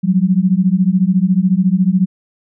sine beating tone pair, 178.9 / 192.9 Hz, F3 / G3, +42 / -28 cents, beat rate 14 Hz, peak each -13 dBFS, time 0.03-2.06 s, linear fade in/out 20 ms, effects none

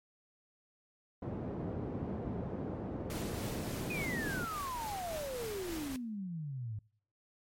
pink band-pass noise, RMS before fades -39 dBFS, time 1.22-4.45 s, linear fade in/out 5 ms, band 100 to 490 Hz, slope 12 dB/octave
pink noise with tremolo, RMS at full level -43 dBFS, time 3.1-5.96 s, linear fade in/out 0 ms, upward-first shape triangle, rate 3.5 Hz, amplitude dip 30%
sine exponential sweep, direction down, 2526 to 102 Hz, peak -37 dBFS, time 3.9-6.79 s, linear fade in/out 5 ms
effects noise-tail reverb RT60 0.6 s tail -25 dB re dry + MP3 64 kbps

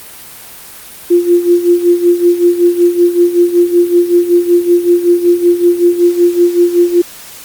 sine tone with tremolo, 349.2 Hz, F4, in tune, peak -3 dBFS, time 1.1-7.02 s, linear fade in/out 10 ms, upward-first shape sine, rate 5.3 Hz, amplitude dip 75%, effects white hiss -32 dBFS RMS until 7.44 s + Opus 32 kbps

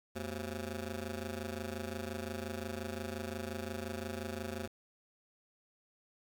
15% pulse ring-modulated tone, 152.5 Hz, D#3, 34 cents flat, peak -29 dBFS, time 0.15-4.68 s, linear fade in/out 10 ms, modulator 63.4 Hz, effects 10-bit

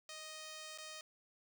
5% pulse tone with dropouts, 623 Hz, D#5, 2 cents sharp, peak -36 dBFS, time 0.09-1.01 s, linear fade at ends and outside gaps 2 ms, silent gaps 0.777-0.784 s, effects none

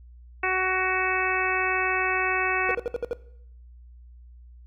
harmonic tone, 373.2 Hz, F#4, 15 cents sharp, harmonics 1 / 2 / 3 / 4 / 5 / 6 / 7, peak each -30 / -30 / -30 / -30 / -30 / -30 / -30 dBFS, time 0.43-2.75 s, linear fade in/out 5 ms
triangle tone bursts, 480 Hz, B4, 49 cents flat, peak -22 dBFS, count 6, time 2.69-3.131 s, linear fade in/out 0 ms, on 21 ms, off 63 ms
effects noise-tail reverb RT60 0.7 s tail -18 dB re dry + added 60 Hz sine -45 dBFS peak until 4.66 s

